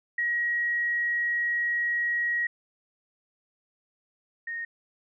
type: tone pair in turn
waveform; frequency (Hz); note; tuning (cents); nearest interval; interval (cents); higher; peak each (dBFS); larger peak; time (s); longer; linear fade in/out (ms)
sine; 1900 / 1854.5; A#6 / A#6; +33 / -9; unison; 42; first; -24 / -31; first; 0.18-2.47 / 4.47-4.65; first; 5
effects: none